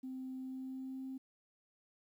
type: tone with pitch glide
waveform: sine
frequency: 260 to 263.8 Hz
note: C4 to C4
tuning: -11 to +14 cents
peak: -40 dBFS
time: 0.03-1.18 s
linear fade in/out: 10 ms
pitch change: +25 cents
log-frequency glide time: 0.36-1.06 s
effects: tanh soft clip ceiling -37 dBFS + 12-bit